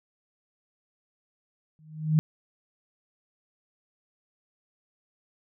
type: tone with exponential growth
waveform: sine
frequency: 155.56 Hz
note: D#3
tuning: in tune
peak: -15 dBFS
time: 1.79-2.19 s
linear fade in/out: 0 ms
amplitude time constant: 86 ms
effects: none